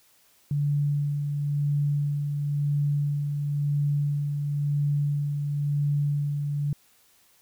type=tone with tremolo; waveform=sine; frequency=144.8 Hz; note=D3; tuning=24 cents flat; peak=-21 dBFS; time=0.51-6.73 s; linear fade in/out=2 ms; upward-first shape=sine; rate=0.97 Hz; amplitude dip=40%; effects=white hiss -61 dBFS RMS until 7.41 s